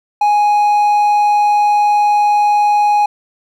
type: tone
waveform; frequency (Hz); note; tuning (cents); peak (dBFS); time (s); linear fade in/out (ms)
triangle; 830.6; G#5; 0; -7; 0.21-3.06; 5
effects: none